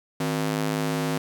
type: ring-modulated tone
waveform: sawtooth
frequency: 210 Hz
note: G#3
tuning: 19 cents sharp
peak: -17 dBFS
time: 0.2-1.18 s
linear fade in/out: 5 ms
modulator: 52.2 Hz
effects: 9-bit